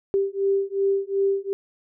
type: beating tone pair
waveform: sine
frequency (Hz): 392 / 394.7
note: G4 / G4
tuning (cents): 0 / +12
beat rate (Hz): 2.7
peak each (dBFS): -23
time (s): 0.14-1.53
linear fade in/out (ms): 0
effects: none